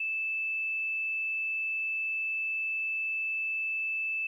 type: tone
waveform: sine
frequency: 2631 Hz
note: E7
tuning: 4 cents flat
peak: -29 dBFS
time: 0-4.27 s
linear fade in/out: 5 ms
effects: 11-bit